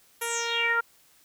10% pulse tone with low-pass filter sweep, 466.2 Hz, A#4, in tune, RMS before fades -27 dBFS, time 0.21-0.81 s, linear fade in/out 10 ms, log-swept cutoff 12000 to 1300 Hz, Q 6, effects white hiss -60 dBFS RMS until 1.24 s

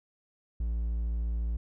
triangle tone, 57 Hz, A#1, 38 cents flat, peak -26 dBFS, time 0.6-1.57 s, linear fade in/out 5 ms, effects none

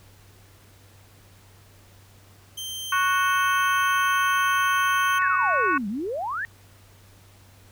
sawtooth tone, 3136 Hz, G7, in tune, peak -28 dBFS, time 2.57-5.19 s, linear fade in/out 10 ms
harmonic tone, 370 Hz, F#4, in tune, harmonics 3 / 4 / 5 / 6 / 7, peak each -22 / -23 / -35 / -37 / -33 dBFS, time 2.92-5.78 s, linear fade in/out 5 ms
sine exponential two-way sweep, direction down then up, 1883 to 191 to 1883 Hz, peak -26 dBFS, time 5.22-6.45 s, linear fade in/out 0 ms, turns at 5.88 s
effects added 97 Hz sine -52 dBFS peak until 7.71 s + pink hiss -55 dBFS RMS until 7.71 s

